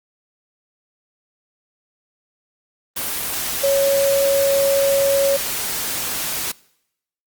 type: tone in noise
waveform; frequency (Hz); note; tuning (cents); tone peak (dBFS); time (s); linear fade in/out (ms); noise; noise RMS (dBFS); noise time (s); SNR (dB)
sine; 554.4; C#5; 0; -14; 3.63-5.37; 10; white; -24; 2.96-6.52; +7
effects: noise-tail reverb RT60 0.8 s tail -23 dB re dry + Opus 32 kbps